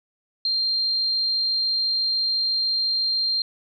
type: tone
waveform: sine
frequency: 4182 Hz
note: C8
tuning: 2 cents flat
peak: -20 dBFS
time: 0.45-3.42 s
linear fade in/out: 2 ms
effects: none